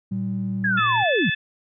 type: tone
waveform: sine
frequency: 192.1 Hz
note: G3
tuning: 35 cents flat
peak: -24 dBFS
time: 0.11-0.8 s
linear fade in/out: 10 ms
type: tone with pitch glide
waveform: triangle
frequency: 113.7 to 115.02 Hz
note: A#2 to A#2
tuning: -43 to -23 cents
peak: -28 dBFS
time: 0.11-1.04 s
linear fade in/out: 10 ms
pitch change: +20 cents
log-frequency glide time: 0.66-0.71 s
type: linear sweep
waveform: sine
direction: down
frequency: 1701 to 123.47 Hz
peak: -19 dBFS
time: 0.64-1.3 s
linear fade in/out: 5 ms
type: harmonic tone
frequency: 869 Hz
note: A5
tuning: 22 cents flat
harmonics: 2 / 3 / 4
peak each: -23 / -27 / -29 dBFS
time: 0.77-1.35 s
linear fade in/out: 10 ms
effects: none